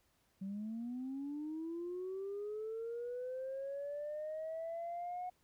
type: linear sweep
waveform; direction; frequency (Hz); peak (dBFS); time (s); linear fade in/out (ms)
sine; up; 189 to 731; -38; 0.41-5.3; 10
effects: tanh soft clip ceiling -36 dBFS + pink hiss -75 dBFS RMS until 5.43 s